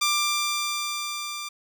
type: tone with level ramp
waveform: 10% pulse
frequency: 1185 Hz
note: D6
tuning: 15 cents sharp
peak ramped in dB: -12 to -24 dBFS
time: 0.01-1.49 s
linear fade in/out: 10 ms
effects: none